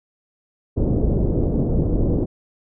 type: low-pass noise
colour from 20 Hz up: pink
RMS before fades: -19 dBFS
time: 0.76-2.26 s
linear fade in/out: 20 ms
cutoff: 470 Hz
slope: 24 dB/octave
effects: none